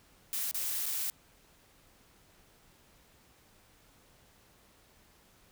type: noise with dropouts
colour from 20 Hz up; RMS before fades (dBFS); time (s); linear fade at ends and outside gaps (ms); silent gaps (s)
blue; -34; 0.33-1.1; 0; 0.512-0.545 / 0.857-0.863
effects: pink hiss -63 dBFS RMS until 5.51 s